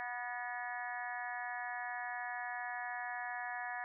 harmonic tone with a mistuned harmonic, 244.3 Hz, B3, 19 cents flat, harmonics 3 / 4 / 5 / 6 / 7 / 8 / 9, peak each -43 / -47 / -52 / -52 / -43 / -48 / -53 dBFS, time 0-3.84 s, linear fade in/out 0 ms, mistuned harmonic 8, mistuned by -40 cents, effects none

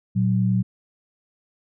sine tone pair together, 116.54 / 186.86 Hz, A#2 / F#3, 0 / +17 cents, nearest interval minor sixth, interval 817 cents, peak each -20 dBFS, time 0.15-0.63 s, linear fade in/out 20 ms, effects none

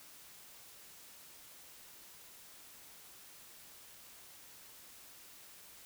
silence, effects white hiss -56 dBFS RMS until 5.85 s

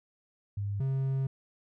sine / triangle tone pair in turn, 101.1 / 134.25 Hz, G#2 / C3, -46 / +45 cents, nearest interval perfect fourth, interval 491 cents, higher second, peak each -30 / -25 dBFS, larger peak second, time 0.57-0.8 / 0.8-1.27 s, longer second, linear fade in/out 5 ms, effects none

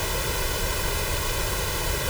pink noise with comb filter, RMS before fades -26 dBFS, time 0-2.09 s, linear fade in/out 0 ms, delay 2 ms, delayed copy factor +0.8, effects none

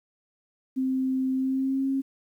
sine tone with pitch glide, 261.6 to 270 Hz, C4 to C#4, 0 to -45 cents, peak -23 dBFS, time 0.76-2.02 s, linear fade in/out 20 ms, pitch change +55 cents, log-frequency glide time 1.34-1.87 s, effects 10-bit

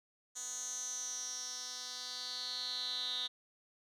10% pulse tone with band-pass filter sweep, 250 Hz, B3, 21 cents sharp, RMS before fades -41 dBFS, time 0.35-3.28 s, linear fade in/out 20 ms, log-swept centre 7000 to 3700 Hz, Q 8.4, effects none

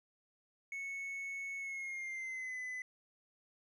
triangle tone with pitch glide, 2206 to 2011 Hz, C#7 to B6, -9 to +31 cents, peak -38 dBFS, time 0.72-2.82 s, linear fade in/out 2 ms, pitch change -160 cents, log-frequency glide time 1.58-2.59 s, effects resampled to 24000 Hz

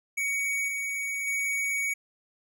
square tone with level steps, 2246 Hz, C#7, 22 cents sharp, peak -27 / -30 / -27 dBFS, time 0.17-1.94 s, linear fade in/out 10 ms, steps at 0.68 / 1.27 s, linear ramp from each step 2 ms, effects none

